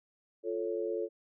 sine chord, F augmented, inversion none, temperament equal, 349.2 / 440 / 554.4 Hz, F4 / A4 / C#5, 0 / 0 / 0 cents, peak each -36 / -34 / -38 dBFS, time 0.43-1.09 s, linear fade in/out 50 ms, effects none

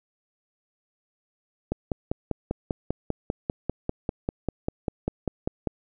click train, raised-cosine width 2 ms, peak -12 dBFS, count 21, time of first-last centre 1.72-5.673 s, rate 5.06 Hz, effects none

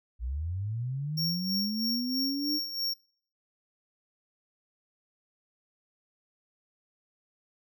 sine linear sweep, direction up, 54.7 to 305.4 Hz, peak -30 dBFS, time 0.19-2.6 s, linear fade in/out 50 ms
square tone with tremolo, 5520 Hz, F8, 21 cents flat, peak -28 dBFS, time 1.17-2.94 s, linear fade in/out 10 ms, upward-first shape sine, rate 3.1 Hz, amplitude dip 65%
effects noise-tail reverb RT60 0.6 s tail -26 dB re dry

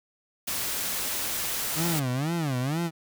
white noise, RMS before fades -30 dBFS, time 0.47-2 s, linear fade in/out 10 ms
30% pulse tone with vibrato, 146.1 Hz, D3, 9 cents flat, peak -23 dBFS, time 1.75-2.91 s, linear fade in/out 50 ms, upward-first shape sine, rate 2.1 Hz, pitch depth 280 cents each way
effects none

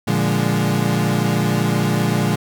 35% pulse chord, Bb dominant seventh, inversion none, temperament equal, 116.54 / 146.83 / 174.61 / 207.7 Hz, Bb2 / D3 / F3 / Ab3, 0 / 0 / 0 / 0 cents, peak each -20 dBFS, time 0.07-2.36 s, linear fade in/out 10 ms, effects none

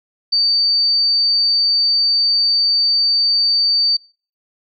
sine tone, 4601 Hz, D8, 36 cents flat, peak -12 dBFS, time 0.32-3.97 s, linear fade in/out 10 ms, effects noise-tail reverb RT60 0.4 s tail -24 dB re dry

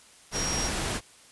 sine tone in noise, 5620 Hz, F8, 10 cents sharp, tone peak -30 dBFS, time 0.32-0.71 s, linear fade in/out 50 ms, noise pink, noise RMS -30 dBFS, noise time 0.31-1.01 s, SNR -3 dB, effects white hiss -54 dBFS RMS until 1.31 s + resampled to 24000 Hz

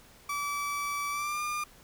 30% pulse tone with pitch glide, 1153 to 1204.7 Hz, D6 to D6, -32 to +44 cents, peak -28 dBFS, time 0.29-1.64 s, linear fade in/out 5 ms, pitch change +76 cents, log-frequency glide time 1.1-1.41 s, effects pink hiss -56 dBFS RMS until 1.83 s

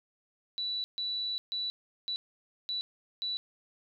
sine tone bursts at uneven times, 3951 Hz, B7, in tune, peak -31 dBFS, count 6, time 0.58-0.84 / 0.98-1.38 / 1.52-1.7 / 2.08-2.16 / 2.69-2.81 / 3.22-3.37 s, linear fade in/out 0 ms, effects none

